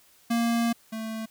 square tone pair in turn, 233.1 / 221.7 Hz, A#3 / A3, 0 / +13 cents, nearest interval minor second, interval 87 cents, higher first, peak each -23 / -32 dBFS, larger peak first, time 0.3-0.73 / 0.92-1.26 s, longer first, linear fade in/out 10 ms, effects white hiss -59 dBFS RMS until 1.3 s

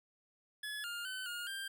25% pulse tone with pitch steps, 1704 / 1409 / 1520 / 1424 / 1584 Hz, G#6 / F6 / F#6 / F6 / G6, +44 / +15 / +46 / +33 / +18 cents, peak -36 dBFS, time 0.63-1.68 s, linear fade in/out 5 ms, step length 210 ms, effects none

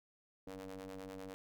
sawtooth ring-modulated tone, 96 Hz, G2, 36 cents flat, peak -39 dBFS, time 0.47-1.34 s, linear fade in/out 0 ms, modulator 379 Hz, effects none

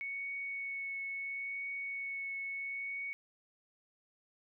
sine tone with vibrato, 2217 Hz, C#7, in tune, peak -37 dBFS, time 0.01-3.13 s, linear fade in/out 0 ms, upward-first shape triangle, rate 0.74 Hz, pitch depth 12 cents each way, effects none

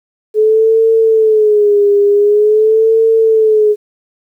sine tone with vibrato, 427 Hz, G#4, 48 cents sharp, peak -6 dBFS, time 0.34-3.76 s, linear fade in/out 50 ms, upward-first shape sine, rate 0.46 Hz, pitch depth 88 cents each way, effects 8-bit

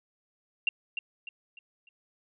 sine tone with echo, 2761 Hz, F7, 20 cents flat, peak -22 dBFS, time 0.67-0.69 s, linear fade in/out 2 ms, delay 300 ms, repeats 4, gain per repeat -8 dB, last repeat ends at 1.89 s, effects none

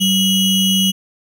square ring-modulated tone, 1552 Hz, G6, 18 cents flat, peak -10 dBFS, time 0-0.92 s, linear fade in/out 20 ms, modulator 1360 Hz, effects none

